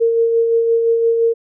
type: tone with tremolo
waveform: sine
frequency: 460 Hz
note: A#4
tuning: 23 cents flat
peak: -10 dBFS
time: 0-1.34 s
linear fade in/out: 20 ms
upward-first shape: sine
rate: 5.8 Hz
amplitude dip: 35%
effects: none